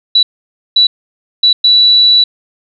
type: tone bursts at uneven times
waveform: sine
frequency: 3943 Hz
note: B7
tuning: 4 cents flat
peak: -4 dBFS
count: 4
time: 0.15-0.23 / 0.76-0.87 / 1.43-1.53 / 1.64-2.24 s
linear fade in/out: 5 ms
effects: none